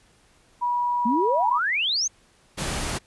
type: tone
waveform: sine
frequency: 970 Hz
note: B5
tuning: 31 cents flat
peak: -21 dBFS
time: 0.61-1.59 s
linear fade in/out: 20 ms
type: exponential sweep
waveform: sine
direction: up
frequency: 214.3 to 6645 Hz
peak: -21 dBFS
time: 1.05-2.08 s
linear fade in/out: 10 ms
type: noise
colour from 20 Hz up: pink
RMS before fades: -28 dBFS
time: 2.57-2.99 s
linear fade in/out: 20 ms
effects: pink hiss -59 dBFS RMS until 3.06 s + resampled to 24000 Hz